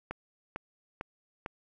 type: click train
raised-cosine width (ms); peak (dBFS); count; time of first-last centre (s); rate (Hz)
0.5; -21; 4; 0.11-1.461; 2.22
effects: none